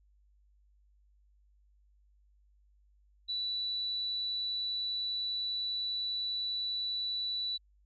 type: tone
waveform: sine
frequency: 3955 Hz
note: B7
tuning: 2 cents sharp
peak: -32 dBFS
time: 3.28-7.58 s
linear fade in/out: 20 ms
effects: added 50 Hz sine -63 dBFS peak until 7.85 s